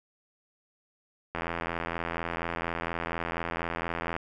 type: click train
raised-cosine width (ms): 0.5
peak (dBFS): -16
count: 238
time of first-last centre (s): 1.35-4.165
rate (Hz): 84.2
effects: none